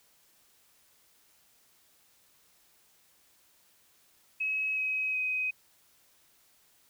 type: tone with pitch steps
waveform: sine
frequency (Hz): 2561 / 2539 / 2517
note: D#7 / D#7 / D#7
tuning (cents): +49 / +34 / +19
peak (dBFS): -28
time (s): 4.4-5.51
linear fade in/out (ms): 10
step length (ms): 370
effects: white hiss -65 dBFS RMS until 6.89 s